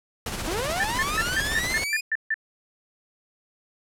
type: noise with tremolo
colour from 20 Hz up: pink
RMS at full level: -29 dBFS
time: 0.26-1.84 s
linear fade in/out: 2 ms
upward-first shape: sine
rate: 16 Hz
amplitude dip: 45%
type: linear sweep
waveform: sawtooth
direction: up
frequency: 297.3 to 2487 Hz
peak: -23 dBFS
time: 0.47-2.01 s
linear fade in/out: 10 ms
type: tone bursts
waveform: sine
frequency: 1771 Hz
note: A6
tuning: 11 cents sharp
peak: -21 dBFS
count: 9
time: 0.8-2.342 s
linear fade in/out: 2 ms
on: 38 ms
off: 150 ms
effects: low-pass 12000 Hz 12 dB/octave